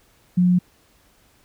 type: tone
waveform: sine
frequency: 179.4 Hz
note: F3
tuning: 47 cents sharp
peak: -13 dBFS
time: 0.37-0.59 s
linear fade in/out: 10 ms
effects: pink hiss -58 dBFS RMS until 1.44 s